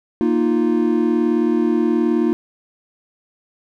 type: chord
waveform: triangle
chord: Bb suspended fourth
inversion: none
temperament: just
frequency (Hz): 233.1 / 310.8 / 349.6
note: Bb3 / Eb4 / F4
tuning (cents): 0 / -2 / +2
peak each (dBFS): -17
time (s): 0.21-2.33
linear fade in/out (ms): 0
effects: none